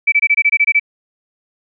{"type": "tone bursts", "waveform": "sine", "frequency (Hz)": 2311, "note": "D7", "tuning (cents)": -28, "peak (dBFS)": -8, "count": 10, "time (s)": [0.07, 0.797], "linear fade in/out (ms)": 10, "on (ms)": 52, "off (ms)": 23, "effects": []}